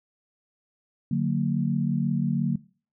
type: chord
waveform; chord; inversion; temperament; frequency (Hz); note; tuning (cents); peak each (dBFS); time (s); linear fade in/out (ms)
sine; D augmented; none; just; 146.83 / 183.54 / 229.4; D3 / F#3 / A#3; 0 / -14 / -28; -26; 1.11-2.56; 5
effects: noise-tail reverb RT60 0.4 s tail -21 dB re dry